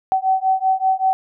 sine beating tone pair, 758 / 763.2 Hz, F#5 / G5, +42 / -47 cents, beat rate 5.2 Hz, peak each -18 dBFS, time 0.12-1.13 s, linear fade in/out 0 ms, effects none

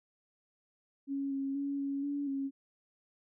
sine tone with pitch steps, 276.6 / 273 / 280.5 / 277.8 / 285.2 / 273.7 Hz, C#4 / C#4 / C#4 / C#4 / C#4 / C#4, -4 / -26 / +21 / +4 / +49 / -22 cents, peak -32 dBFS, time 1.07-2.51 s, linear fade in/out 50 ms, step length 240 ms, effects none

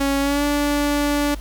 sawtooth tone with pitch glide, 277.2 to 290.1 Hz, C#4 to D4, 0 to -21 cents, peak -14 dBFS, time 0-1.35 s, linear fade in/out 10 ms, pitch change +79 cents, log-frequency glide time 0.2-0.44 s, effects added 50 Hz sine -29 dBFS peak until 1.4 s + pink hiss -45 dBFS RMS until 1.4 s

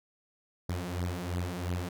sawtooth beating tone pair, 87.31 / 90.21 Hz, F2 / F#2, 0 / -43 cents, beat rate 2.9 Hz, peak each -31 dBFS, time 0.69-1.89 s, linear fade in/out 5 ms, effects none

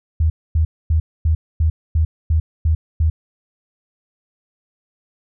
sine tone bursts, 79.3 Hz, D#2, 33 cents sharp, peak -12 dBFS, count 9, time 0.2-3.1 s, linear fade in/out 5 ms, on 100 ms, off 250 ms, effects none

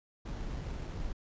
brown noise with sample-and-hold, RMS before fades -38 dBFS, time 0.25-1.13 s, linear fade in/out 10 ms, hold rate 4900 Hz, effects resampled to 16000 Hz

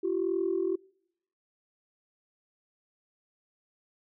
sine tone pair together, 341.3 / 383.1 Hz, F4 / G4, -40 / -40 cents, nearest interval major second, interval 200 cents, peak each -29 / -28 dBFS, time 0.03-0.76 s, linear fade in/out 10 ms, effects noise-tail reverb RT60 0.8 s tail -26 dB re dry + tanh soft clip ceiling -19 dBFS

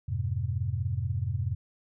sine chord, F minor, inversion none, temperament equal with one note detuned, 87.31 / 103.83 / 128.19 Hz, F2 / Ab2 / C3, 0 / 0 / -35 cents, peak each -32 / -31 / -32 dBFS, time 0.08-1.55 s, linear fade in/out 10 ms, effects none

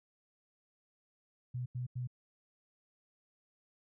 sine tone bursts, 124.4 Hz, B2, 13 cents sharp, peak -35 dBFS, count 3, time 1.54-2.074 s, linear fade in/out 10 ms, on 120 ms, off 87 ms, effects none

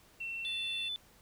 sine tone with vibrato, 2700 Hz, E7, 41 cents sharp, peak -36 dBFS, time 0.2-0.89 s, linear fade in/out 10 ms, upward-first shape triangle, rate 19 Hz, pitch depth 13 cents each way
sine tone, 3501 Hz, A7, 9 cents flat, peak -34 dBFS, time 0.45-0.96 s, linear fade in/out 0 ms
effects tanh soft clip ceiling -30 dBFS + pink hiss -62 dBFS RMS until 1.21 s

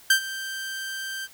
sawtooth tone with ADSR envelope, 1568 Hz, G6, in tune, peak -10 dBFS, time 0.1-1.28 s, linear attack 5 ms, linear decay 92 ms, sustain -17 dB, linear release 41 ms, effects white hiss -51 dBFS RMS until 1.33 s

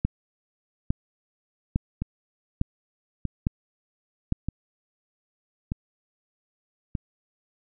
two click trains, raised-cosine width 5 ms, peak -10 / -15 dBFS, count 6 / 5, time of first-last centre 0.05-4.324 / 2.02-6.952 s, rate 1.17 / 0.811 Hz, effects none

